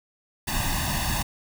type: noise with comb filter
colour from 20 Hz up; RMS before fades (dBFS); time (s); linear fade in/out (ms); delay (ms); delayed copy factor
pink; -26; 0.47-1.23; 10; 1.1; +1
effects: none

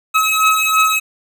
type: beating tone pair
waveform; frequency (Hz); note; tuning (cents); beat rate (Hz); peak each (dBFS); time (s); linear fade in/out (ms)
25% pulse; 1281 / 1284; E6 / E6; -50 / -46; 3; -11; 0.14-1; 20
effects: none

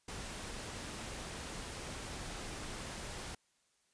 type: noise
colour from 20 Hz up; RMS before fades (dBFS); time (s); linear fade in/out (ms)
pink; -44; 0.08-3.35; 5
effects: white hiss -75 dBFS RMS until 3.93 s + resampled to 22050 Hz

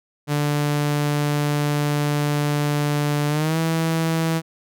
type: tone with pitch glide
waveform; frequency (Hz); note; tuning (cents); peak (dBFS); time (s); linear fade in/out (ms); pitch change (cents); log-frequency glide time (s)
sawtooth; 146.83 to 162.92; D3 to E3; 0 to -20; -15; 0.27-4.42; 50; +180; 3.28-3.58
effects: none

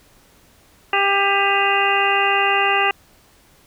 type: harmonic tone with a mistuned harmonic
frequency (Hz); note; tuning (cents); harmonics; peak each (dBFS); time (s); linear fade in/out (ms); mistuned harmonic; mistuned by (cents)
397.1; G4; +22; 1 / 2 / 3 / 4 / 5 / 6 / 7; -24 / -20 / -22 / -25 / -23 / -25 / -21; 0.93-2.91; 2; 6; +85
effects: pink hiss -53 dBFS RMS until 3.66 s

